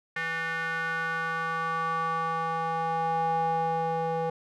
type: tone with band-pass filter sweep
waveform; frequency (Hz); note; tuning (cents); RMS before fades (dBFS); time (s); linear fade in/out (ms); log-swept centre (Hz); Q
square; 164; E3; -9; -29; 0.16-4.3; 5; 1800 to 650; 4.3
effects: none